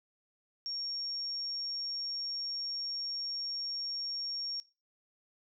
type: tone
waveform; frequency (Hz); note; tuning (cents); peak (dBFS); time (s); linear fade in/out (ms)
sine; 5540; F8; -15; -35; 0.66-4.6; 0
effects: noise-tail reverb RT60 0.3 s tail -20 dB re dry